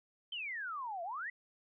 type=exponential two-way sweep; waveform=sine; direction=down then up; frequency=3155 to 659.3 to 2049 Hz; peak=-38 dBFS; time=0.32-1.3 s; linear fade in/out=5 ms; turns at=1.03 s; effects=none